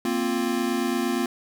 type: chord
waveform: square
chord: Bb suspended second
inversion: none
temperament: equal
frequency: 233.1 / 261.6 / 349.2 Hz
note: Bb3 / C4 / F4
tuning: 0 / 0 / 0 cents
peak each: -28 dBFS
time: 0.05-1.26 s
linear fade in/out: 2 ms
effects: none